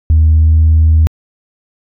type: tone with pitch glide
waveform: sine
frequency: 78.7 to 79.43 Hz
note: D#2 to D#2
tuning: +20 to +36 cents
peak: -3 dBFS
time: 0.1-1.07 s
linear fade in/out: 0 ms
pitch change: +16 cents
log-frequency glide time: 0.32-0.57 s
effects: tanh soft clip ceiling -2 dBFS